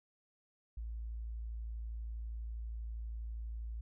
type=tone; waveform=sine; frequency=56.2 Hz; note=A1; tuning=37 cents sharp; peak=-39 dBFS; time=0.77-3.81 s; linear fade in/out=5 ms; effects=none